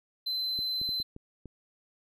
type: tone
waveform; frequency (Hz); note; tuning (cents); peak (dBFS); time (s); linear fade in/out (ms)
triangle; 4061; B7; +48; -28; 0.26-1.03; 10
type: clicks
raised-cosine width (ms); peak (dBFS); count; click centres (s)
3; -31; 6; 0.59 / 0.815 / 0.891 / 1.001 / 1.164 / 1.457
effects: none